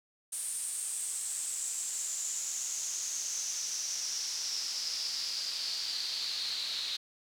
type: noise with band-pass filter sweep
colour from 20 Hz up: pink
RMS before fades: -36 dBFS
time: 0.32-6.97 s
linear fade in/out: 10 ms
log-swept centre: 9100 to 4000 Hz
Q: 6.8
effects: none